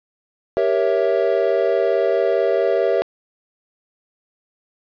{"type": "chord", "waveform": "triangle", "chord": "G diminished seventh", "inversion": "none", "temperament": "equal with one note detuned", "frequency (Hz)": [392, 469.9, 554.4, 659.3], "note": ["G4", "Bb4", "Db5", "Fb5"], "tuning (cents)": [0, 14, 0, 0], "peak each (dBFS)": -19, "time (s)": [0.57, 3.02], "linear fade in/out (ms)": 0, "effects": ["resampled to 11025 Hz", "8-bit"]}